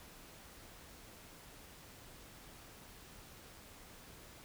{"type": "silence", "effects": ["pink hiss -56 dBFS RMS until 4.44 s"]}